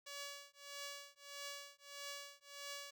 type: tone with tremolo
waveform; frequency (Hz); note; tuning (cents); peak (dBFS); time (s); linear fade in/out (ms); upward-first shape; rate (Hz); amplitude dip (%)
5% pulse; 568; C#5; +42; -33; 0.06-2.91; 10; triangle; 1.6; 100
effects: none